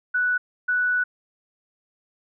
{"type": "tone bursts at uneven times", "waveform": "sine", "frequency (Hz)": 1480, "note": "F#6", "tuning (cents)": 0, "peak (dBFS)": -19, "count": 2, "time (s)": [[0.14, 0.38], [0.68, 1.04]], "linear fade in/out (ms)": 10, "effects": []}